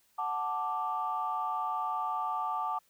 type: chord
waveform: sine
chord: D major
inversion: first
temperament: equal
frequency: 740 / 880 / 1174.7 Hz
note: F#5 / A5 / D6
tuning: 0 / 0 / 0 cents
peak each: -36 / -34 / -33 dBFS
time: 0.18-2.79 s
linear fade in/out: 10 ms
effects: tanh soft clip ceiling -21 dBFS + white hiss -69 dBFS RMS until 2.89 s